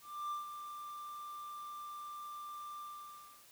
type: tone with ADSR envelope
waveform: triangle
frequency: 1185 Hz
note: D6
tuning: 15 cents sharp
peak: -34 dBFS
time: 0.01-3.46 s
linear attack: 300 ms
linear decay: 140 ms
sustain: -8 dB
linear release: 650 ms
effects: white hiss -61 dBFS RMS until 3.51 s